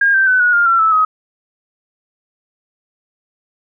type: tone with pitch steps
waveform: sine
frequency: 1619 / 1562.9 / 1508.8 / 1456.6 / 1406.2 / 1357.5 / 1310.5 / 1265.1 Hz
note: G#6 / G6 / F#6 / F#6 / F6 / F6 / E6 / D#6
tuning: -45 / -6 / +33 / -28 / +11 / -50 / -11 / +28 cents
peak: -9 dBFS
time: 0.01-1.05 s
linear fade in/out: 5 ms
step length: 130 ms
effects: none